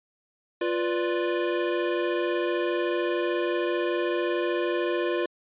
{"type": "chord", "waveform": "square", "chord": "B diminished", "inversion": "second", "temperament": "equal", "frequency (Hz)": [349.2, 493.9, 587.3], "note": ["F4", "B4", "D5"], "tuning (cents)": [0, 0, 0], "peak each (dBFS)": [-27, -31, -32], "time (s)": [0.61, 5.26], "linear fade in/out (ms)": 5, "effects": ["resampled to 8000 Hz"]}